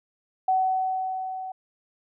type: tone with level ramp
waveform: sine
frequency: 753 Hz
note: F#5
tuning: 30 cents sharp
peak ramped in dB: -18 to -32 dBFS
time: 0.48-1.52 s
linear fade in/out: 5 ms
effects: none